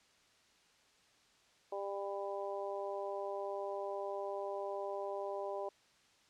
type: harmonic tone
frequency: 198.8 Hz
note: G3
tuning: 25 cents sharp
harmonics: 2 / 3 / 4 / 5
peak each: -42 / -41 / -45 / -47 dBFS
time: 1.72-5.69 s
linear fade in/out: 5 ms
effects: white hiss -68 dBFS RMS until 6.29 s + low-pass 6000 Hz 12 dB/octave